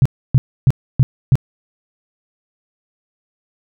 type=tone bursts; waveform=sine; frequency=131.4 Hz; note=C3; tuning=8 cents sharp; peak=-6 dBFS; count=5; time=0.02-1.355 s; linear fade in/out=0 ms; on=35 ms; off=290 ms; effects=none